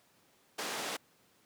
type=band-pass noise; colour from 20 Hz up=pink; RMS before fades=-38 dBFS; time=0.58-0.97 s; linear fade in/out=10 ms; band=340 to 8800 Hz; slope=12 dB/octave; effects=pink hiss -67 dBFS RMS until 1.45 s + high-pass 150 Hz 12 dB/octave